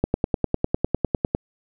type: click train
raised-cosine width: 2 ms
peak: -5 dBFS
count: 14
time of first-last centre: 0.04-1.349 s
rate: 9.93 Hz
effects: none